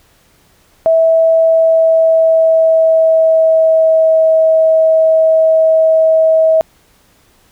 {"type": "tone with pitch glide", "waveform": "sine", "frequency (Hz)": [652, 641.5], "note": ["E5", "E5"], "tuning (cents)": [-19, -47], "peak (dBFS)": -6, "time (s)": [0.86, 6.61], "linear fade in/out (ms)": 0, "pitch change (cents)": -28, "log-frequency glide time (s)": [1.34, 4.29], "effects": ["pink hiss -51 dBFS RMS until 7.51 s"]}